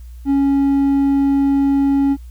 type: tone with hard clipping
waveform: sine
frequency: 277.2 Hz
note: C#4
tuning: in tune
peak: -13 dBFS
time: 0.25-2.17 s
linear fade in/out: 50 ms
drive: 3 dB
effects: added 60 Hz sine -32 dBFS peak until 2.3 s + white hiss -56 dBFS RMS until 2.3 s